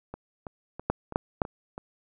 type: two click trains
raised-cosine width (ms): 1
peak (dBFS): -23 / -9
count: 6 / 3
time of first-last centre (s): 0.14-1.779 / 0.9-1.418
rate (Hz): 3.05 / 3.86
effects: none